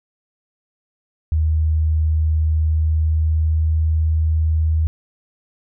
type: tone with pitch glide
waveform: sine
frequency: 78.4 to 79.17 Hz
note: D#2 to D#2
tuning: +14 to +31 cents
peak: -14 dBFS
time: 1.32-4.87 s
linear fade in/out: 0 ms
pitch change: +17 cents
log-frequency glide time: 2.5-3.92 s
effects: none